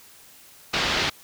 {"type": "low-pass noise", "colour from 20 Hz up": "white", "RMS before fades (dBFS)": -24, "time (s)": [0.73, 1.1], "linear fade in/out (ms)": 10, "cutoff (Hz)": 4400, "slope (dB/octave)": 24, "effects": ["white hiss -50 dBFS RMS until 1.23 s"]}